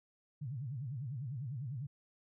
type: tone with vibrato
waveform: sine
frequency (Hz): 130.8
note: C3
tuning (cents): 0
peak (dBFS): -38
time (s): 0.41-1.87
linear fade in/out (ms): 10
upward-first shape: sine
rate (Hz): 10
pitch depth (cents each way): 260
effects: none